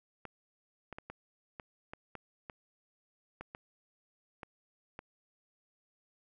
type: clicks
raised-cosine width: 0.5 ms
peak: -28 dBFS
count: 12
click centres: 0.253 / 0.927 / 0.985 / 1.1 / 1.598 / 1.935 / 2.153 / 2.498 / 3.41 / 3.549 / 4.432 / 4.991 s
effects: none